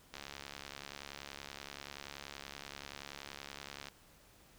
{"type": "click train", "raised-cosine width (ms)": 0.2, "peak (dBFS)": -27, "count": 265, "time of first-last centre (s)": [0.14, 3.885], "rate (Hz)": 70.5, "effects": ["pink hiss -63 dBFS RMS until 4.58 s"]}